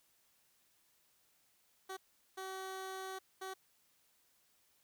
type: tone bursts at uneven times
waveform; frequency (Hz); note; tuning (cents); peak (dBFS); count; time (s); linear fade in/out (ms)
15% pulse; 380; F#4; +46; -36; 3; 1.89-1.97 / 2.37-3.19 / 3.41-3.54; 10
effects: white hiss -73 dBFS RMS until 4.83 s